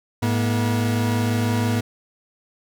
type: tone pair together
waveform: 40% pulse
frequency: 107.18 / 240.6 Hz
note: A2 / B3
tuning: -45 / -45 cents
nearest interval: octave + major second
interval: 1400 cents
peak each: -20 / -22 dBFS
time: 0.22-1.81 s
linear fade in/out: 10 ms
effects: none